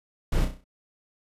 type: noise with echo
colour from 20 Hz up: brown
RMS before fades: -24 dBFS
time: 0.32-0.45 s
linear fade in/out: 5 ms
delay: 32 ms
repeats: 6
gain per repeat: -6 dB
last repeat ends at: 0.642 s
effects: resampled to 32000 Hz